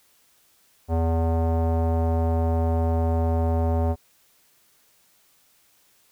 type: tone with low-pass filter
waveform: square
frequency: 82.2 Hz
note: E2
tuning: 4 cents flat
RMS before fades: -22 dBFS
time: 0.88-3.96 s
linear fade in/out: 50 ms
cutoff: 720 Hz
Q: 2.5
effects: white hiss -61 dBFS RMS until 6.11 s